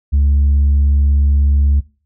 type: tone with tanh clipping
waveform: sine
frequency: 70.9 Hz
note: C#2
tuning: 40 cents sharp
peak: -10 dBFS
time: 0.12-1.81 s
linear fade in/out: 20 ms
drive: 2 dB
effects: noise-tail reverb RT60 0.4 s tail -21 dB re dry